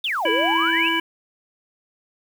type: exponential two-way sweep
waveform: sine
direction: down then up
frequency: 3741 to 415.3 to 2935 Hz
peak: -21 dBFS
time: 0.04-0.89 s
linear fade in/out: 5 ms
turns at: 0.3 s
type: harmonic tone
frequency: 329.7 Hz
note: E4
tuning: in tune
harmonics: 1 / 3 / 5 / 7 / 9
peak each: -25 / -25 / -25 / -25 / -25 dBFS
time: 0.25-1 s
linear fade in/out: 5 ms
effects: 7-bit